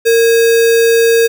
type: tone with sample-and-hold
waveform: sine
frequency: 460 Hz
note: A#4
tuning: 23 cents flat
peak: -6 dBFS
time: 0.05-1.28 s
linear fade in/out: 20 ms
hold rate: 2100 Hz
effects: none